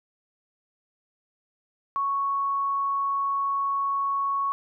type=tone; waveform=sine; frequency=1108.7 Hz; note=C#6; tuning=in tune; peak=-23 dBFS; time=1.96-4.52 s; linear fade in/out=0 ms; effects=none